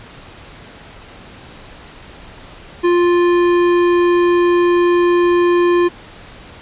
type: tone with tanh clipping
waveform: sine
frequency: 350 Hz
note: F4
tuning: 4 cents sharp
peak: -12 dBFS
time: 2.83-5.89 s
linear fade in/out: 20 ms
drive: 16 dB
effects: pink hiss -38 dBFS RMS until 6.61 s + resampled to 8000 Hz